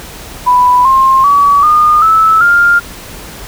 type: tone with pitch steps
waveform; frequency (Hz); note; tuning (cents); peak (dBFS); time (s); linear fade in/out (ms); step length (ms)
sine; 991 / 1062.1 / 1138.4 / 1220.1 / 1307.6 / 1401.5; B5 / C6 / C#6 / D#6 / E6 / F6; +6 / +26 / +46 / -34 / -14 / +6; -4; 0.46-2.8; 20; 390
effects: added 50 Hz sine -37 dBFS peak until 3.47 s + pink hiss -29 dBFS RMS until 3.47 s